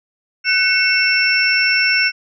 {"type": "tone cluster", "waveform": "sine", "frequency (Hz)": [1502, 2192, 2689, 5430], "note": ["F#6", "C#7", "E7", "F8"], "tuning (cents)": [26, -20, 34, -50], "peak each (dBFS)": -18, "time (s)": [0.44, 2.12], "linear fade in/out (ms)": 50, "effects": []}